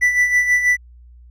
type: tone with tremolo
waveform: triangle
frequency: 1975.5 Hz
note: B6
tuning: in tune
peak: -9 dBFS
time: 0.01-0.77 s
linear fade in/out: 20 ms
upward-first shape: sine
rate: 6.2 Hz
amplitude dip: 60%
effects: added 60 Hz sine -41 dBFS peak until 1.3 s